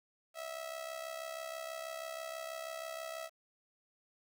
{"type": "tone with amplitude modulation", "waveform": "sawtooth", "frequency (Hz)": 652, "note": "E5", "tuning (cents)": -19, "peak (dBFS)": -34, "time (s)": [0.34, 3.3], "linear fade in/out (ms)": 50, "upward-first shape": "sine", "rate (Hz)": 66.2, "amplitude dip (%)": 70, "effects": ["11-bit"]}